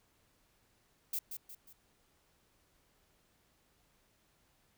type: noise with echo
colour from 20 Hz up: violet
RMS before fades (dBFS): -36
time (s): 1.13-1.19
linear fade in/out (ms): 5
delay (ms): 180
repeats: 3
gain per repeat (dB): -7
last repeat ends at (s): 1.73
effects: pink hiss -72 dBFS RMS until 4.77 s